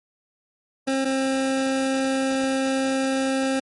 25% pulse tone pair in turn, 267.9 / 266.6 Hz, C4 / C4, +41 / +33 cents, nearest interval unison, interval 8 cents, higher first, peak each -17 dBFS, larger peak neither, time 0.87-1.05 / 1.05-3.6 s, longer second, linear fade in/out 10 ms, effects MP3 48 kbps

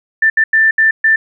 sine tone bursts at uneven times, 1776 Hz, A6, 16 cents sharp, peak -7 dBFS, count 5, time 0.22-0.3 / 0.37-0.44 / 0.53-0.71 / 0.78-0.91 / 1.04-1.16 s, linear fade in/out 5 ms, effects none

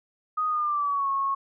sine tone with pitch glide, 1244.5 to 1096 Hz, D#6 to C#6, 0 to -20 cents, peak -23 dBFS, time 0.37-1.35 s, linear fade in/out 10 ms, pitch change -220 cents, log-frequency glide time 0.48-1.09 s, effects none

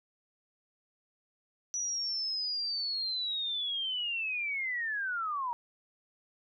sine linear sweep, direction down, 5900 to 929 Hz, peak -31 dBFS, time 1.74-5.53 s, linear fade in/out 0 ms, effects none

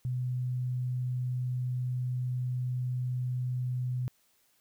sine tone, 125.6 Hz, B2, 30 cents sharp, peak -29 dBFS, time 0.05-4.08 s, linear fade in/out 0 ms, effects white hiss -69 dBFS RMS until 4.6 s

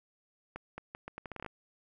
accelerating click train, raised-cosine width 0.5 ms, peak -26 dBFS, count 12, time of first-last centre 0.56-1.463 s, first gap 220 ms, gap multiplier 0.77, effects none

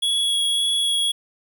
square tone with vibrato, 3348 Hz, G#7, 13 cents sharp, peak -19 dBFS, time 0.02-1.12 s, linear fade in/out 10 ms, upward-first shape sine, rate 1.8 Hz, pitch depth 11 cents each way, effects 9-bit

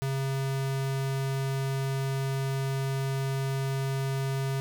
square tone, 135.3 Hz, C#3, 42 cents flat, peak -28 dBFS, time 0.02-4.6 s, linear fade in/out 0 ms, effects none

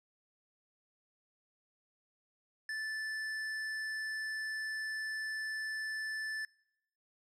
triangle tone with hard clipping, 1753 Hz, A6, 7 cents flat, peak -38 dBFS, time 2.69-6.45 s, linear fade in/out 2 ms, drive 14 dB, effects noise-tail reverb RT60 0.8 s tail -24 dB re dry + low-pass 10000 Hz 12 dB/octave

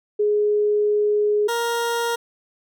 sine / 20% pulse tone pair in turn, 417.7 / 468.9 Hz, G#4 / A#4, +10 / +10 cents, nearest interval major second, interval 200 cents, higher second, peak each -16 dBFS, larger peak neither, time 0.19-1.48 / 1.48-2.16 s, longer first, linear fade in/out 10 ms, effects none

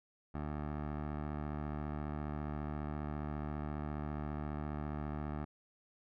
15% pulse tone with low-pass filter, 74.7 Hz, D2, 30 cents sharp, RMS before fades -40 dBFS, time 0.34-5.45 s, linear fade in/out 10 ms, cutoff 1300 Hz, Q 1.2, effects none

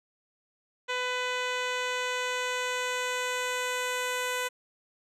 10% pulse tone with low-pass filter sweep, 500 Hz, B4, 21 cents sharp, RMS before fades -31 dBFS, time 0.88-4.49 s, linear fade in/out 20 ms, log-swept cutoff 4700 to 11000 Hz, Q 1, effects none

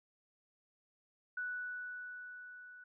sine tone with level ramp, 1480 Hz, F#6, in tune, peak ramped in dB -36 to -52 dBFS, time 1.37-2.84 s, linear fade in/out 5 ms, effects none

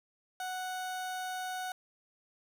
30% pulse tone, 740 Hz, F#5, in tune, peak -33 dBFS, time 0.4-1.72 s, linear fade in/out 2 ms, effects none

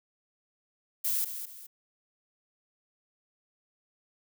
violet noise with echo, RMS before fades -29 dBFS, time 1.04-1.25 s, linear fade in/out 10 ms, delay 210 ms, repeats 2, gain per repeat -9 dB, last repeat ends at 1.67 s, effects none

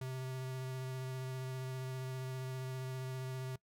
square tone with vibrato, 130 Hz, C3, 11 cents flat, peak -40 dBFS, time 0.01-3.56 s, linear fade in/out 5 ms, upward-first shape sine, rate 15 Hz, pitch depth 13 cents each way, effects noise-tail reverb RT60 0.1 s tail -21 dB re dry

